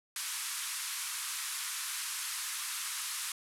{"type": "band-pass noise", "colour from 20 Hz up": "white", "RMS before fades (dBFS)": -38, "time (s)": [0.16, 3.32], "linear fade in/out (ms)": 2, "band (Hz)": [1000, 12000], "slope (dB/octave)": 48, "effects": []}